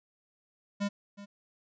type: tone with echo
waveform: square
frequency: 202 Hz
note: G#3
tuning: 48 cents flat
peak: -29 dBFS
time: 0.8-0.89 s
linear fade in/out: 20 ms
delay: 370 ms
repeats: 1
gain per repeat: -15 dB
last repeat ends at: 1.26 s
effects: resampled to 16000 Hz